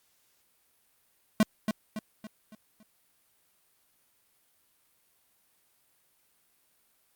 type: tone with echo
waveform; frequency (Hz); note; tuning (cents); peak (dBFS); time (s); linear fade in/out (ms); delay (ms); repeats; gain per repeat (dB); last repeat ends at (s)
square; 215.5; A3; -36; -19; 1.4-1.43; 2; 280; 5; -7; 2.83
effects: white hiss -69 dBFS RMS until 7.15 s + Opus 48 kbps